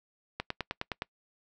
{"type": "click train", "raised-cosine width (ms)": 0.3, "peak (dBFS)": -16, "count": 7, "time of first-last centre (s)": [0.4, 1.021], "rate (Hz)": 9.66, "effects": ["noise-tail reverb RT60 0.1 s tail -25 dB re dry"]}